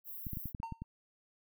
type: high-pass noise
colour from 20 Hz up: white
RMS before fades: -45 dBFS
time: 0.04-0.53 s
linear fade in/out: 50 ms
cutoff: 12000 Hz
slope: 96 dB/octave
type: clicks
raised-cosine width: 5 ms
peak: -28 dBFS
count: 8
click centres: 0.268 / 0.333 / 0.371 / 0.457 / 0.548 / 0.601 / 0.723 / 0.82 s
type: tone with exponential decay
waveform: triangle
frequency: 912 Hz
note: A#5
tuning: 38 cents flat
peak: -33 dBFS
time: 0.63-0.84 s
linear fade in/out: 0 ms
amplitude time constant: 44 ms
effects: none